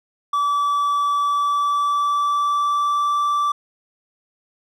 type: tone with pitch glide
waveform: triangle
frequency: 1153 to 1166.4 Hz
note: D6 to D6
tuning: -32 to -12 cents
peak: -15 dBFS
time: 0.33-3.52 s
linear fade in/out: 5 ms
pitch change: +20 cents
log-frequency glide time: 1.22-3.21 s
effects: none